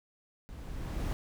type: noise with level ramp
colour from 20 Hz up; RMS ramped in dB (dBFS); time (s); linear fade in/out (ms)
brown; -46 to -31; 0.49-1.13; 0
effects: none